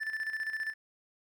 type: tone with tremolo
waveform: triangle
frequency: 1760 Hz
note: A6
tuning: in tune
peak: -29 dBFS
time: 0-0.74 s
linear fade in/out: 20 ms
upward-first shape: square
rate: 15 Hz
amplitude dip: 60%
effects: none